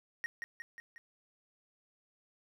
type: tone with echo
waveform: triangle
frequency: 1871 Hz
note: A#6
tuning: 6 cents sharp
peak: -32 dBFS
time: 0.24-0.26 s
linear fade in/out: 0 ms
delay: 180 ms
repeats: 4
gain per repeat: -4 dB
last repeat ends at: 0.98 s
effects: none